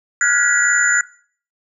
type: tone cluster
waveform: sine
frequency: 1413 / 1476 / 1666 / 1949 / 7020 Hz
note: F6 / F#6 / G#6 / B6 / A8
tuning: +20 / -5 / +5 / -23 / -5 cents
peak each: -19 dBFS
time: 0.21-1.01 s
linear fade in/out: 2 ms
effects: noise-tail reverb RT60 0.5 s tail -21 dB re dry